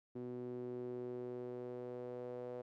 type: tone with band-pass filter sweep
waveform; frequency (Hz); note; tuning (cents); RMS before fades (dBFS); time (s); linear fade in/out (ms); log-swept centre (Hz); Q
sawtooth; 123.47; B2; 0; -45; 0.15-2.62; 10; 320 to 510; 3.9
effects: none